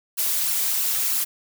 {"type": "noise with flanger", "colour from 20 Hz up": "blue", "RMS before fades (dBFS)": -23, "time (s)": [0.17, 1.25], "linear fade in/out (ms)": 20, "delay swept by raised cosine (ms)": [0.68, 5.38], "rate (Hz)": 3.1, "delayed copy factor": 0.8, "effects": []}